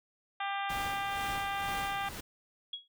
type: harmonic tone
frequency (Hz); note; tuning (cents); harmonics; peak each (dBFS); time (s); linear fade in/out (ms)
397.1; G4; +22; 2 / 3 / 4 / 5 / 6 / 7 / 8 / 9; -35 / -39 / -41 / -43 / -45 / -46 / -47 / -48; 0.4-2.09; 5
type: noise with tremolo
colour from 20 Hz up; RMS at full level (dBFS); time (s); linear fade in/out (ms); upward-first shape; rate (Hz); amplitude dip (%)
pink; -41; 0.69-2.21; 10; sine; 2.1; 60
type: tone with exponential decay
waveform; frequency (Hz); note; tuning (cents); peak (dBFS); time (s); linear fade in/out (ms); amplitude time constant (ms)
sine; 3322; G#7; 0; -33; 2.73-2.88; 5; 31
effects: none